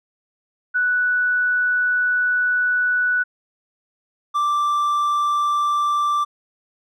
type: tone pair in turn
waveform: sine / triangle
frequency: 1480 / 1174.7 Hz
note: F#6 / D6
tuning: 0 / 0 cents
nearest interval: major third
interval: 400 cents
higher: first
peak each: -16 / -15 dBFS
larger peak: second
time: 0.74-3.24 / 4.34-6.25 s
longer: first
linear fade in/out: 20 ms
effects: none